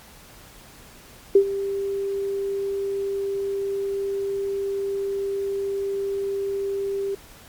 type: tone with ADSR envelope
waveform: sine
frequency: 395 Hz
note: G4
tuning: 13 cents sharp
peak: -8 dBFS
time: 1.35-7.15 s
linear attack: 5 ms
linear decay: 81 ms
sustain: -15 dB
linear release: 6 ms
effects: pink hiss -47 dBFS RMS until 7.48 s + MP3 96 kbps